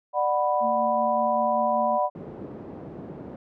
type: chord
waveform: sine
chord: B minor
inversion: first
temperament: equal with one note detuned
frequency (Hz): 594.2 / 740 / 987.8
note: D5 / F#5 / B5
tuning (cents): +20 / 0 / 0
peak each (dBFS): -25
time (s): 0.13-2.1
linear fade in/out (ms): 50
type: tone with tremolo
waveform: sine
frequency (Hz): 227.6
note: A#3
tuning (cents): -41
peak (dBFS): -30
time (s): 0.6-1.99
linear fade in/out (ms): 50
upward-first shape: sine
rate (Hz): 5.2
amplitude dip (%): 25
type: band-pass noise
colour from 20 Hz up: pink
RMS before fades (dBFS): -39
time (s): 2.15-3.36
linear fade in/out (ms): 2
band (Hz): 170 to 480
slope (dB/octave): 12
effects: none